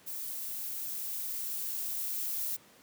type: noise with level ramp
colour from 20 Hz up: violet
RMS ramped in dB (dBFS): -39 to -34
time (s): 0.06-2.57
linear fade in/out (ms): 20
effects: pink hiss -59 dBFS RMS until 2.82 s + high-pass 150 Hz 12 dB/octave